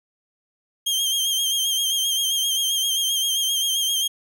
sawtooth tone with vibrato, 3193 Hz, G7, 31 cents sharp, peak -17 dBFS, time 0.86-4.08 s, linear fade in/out 10 ms, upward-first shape sine, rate 7.6 Hz, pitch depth 43 cents each way, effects none

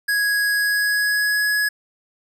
square tone with pitch glide, 1661.2 to 1681.5 Hz, G#6 to G#6, 0 to +21 cents, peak -18 dBFS, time 0.08-1.69 s, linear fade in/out 10 ms, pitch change +21 cents, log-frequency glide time 0.54-1.48 s, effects none

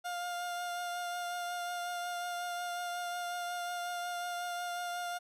30% pulse tone with vibrato, 705 Hz, F5, 16 cents sharp, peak -33 dBFS, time 0.04-5.19 s, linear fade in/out 20 ms, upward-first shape triangle, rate 5.5 Hz, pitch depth 18 cents each way, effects resampled to 32000 Hz

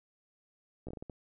slowing click train, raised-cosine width 2 ms, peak -29 dBFS, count 7, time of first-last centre 0.87-1.098 s, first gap 15 ms, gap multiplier 1.37, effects none

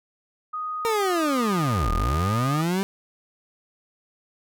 sine tone with pitch glide, 1244.5 to 1225.9 Hz, D#6 to D#6, 0 to -26 cents, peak -27 dBFS, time 0.53-2.62 s, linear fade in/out 10 ms, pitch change -26 cents, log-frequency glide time 0.97-1.3 s
30% pulse linear two-way sweep, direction down then up, 466.2 to 34.41 to 199.2 Hz, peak -19 dBFS, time 0.85-2.83 s, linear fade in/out 0 ms, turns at 1.92 s
effects none

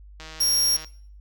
click train, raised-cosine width 0.2 ms, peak -23 dBFS, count 103, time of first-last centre 0.2-0.846 s, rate 158 Hz
sawtooth tone, 5588 Hz, F8, in tune, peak -16 dBFS, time 0.4-0.77 s, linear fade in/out 10 ms
effects noise-tail reverb RT60 0.5 s tail -18 dB re dry + added 50 Hz sine -43 dBFS peak until 1.2 s

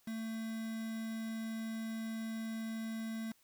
triangle tone with quantisation, 223.4 Hz, A3, 27 cents sharp, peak -36 dBFS, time 0.07-3.32 s, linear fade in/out 5 ms, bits 8, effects white hiss -70 dBFS RMS until 3.43 s

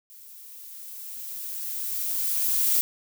violet noise with level ramp, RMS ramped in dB -48 to -21 dBFS, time 0.1-2.81 s, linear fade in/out 0 ms, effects none

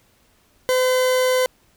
40% pulse tone, 510 Hz, C5, 44 cents flat, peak -15 dBFS, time 0.69-1.46 s, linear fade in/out 0 ms, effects pink hiss -59 dBFS RMS until 1.76 s

